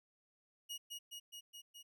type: tone with echo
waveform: sawtooth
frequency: 2884 Hz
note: F#7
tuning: 45 cents flat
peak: -39 dBFS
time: 0.69-0.78 s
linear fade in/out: 20 ms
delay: 210 ms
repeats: 5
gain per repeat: -2 dB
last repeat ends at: 1.83 s
effects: none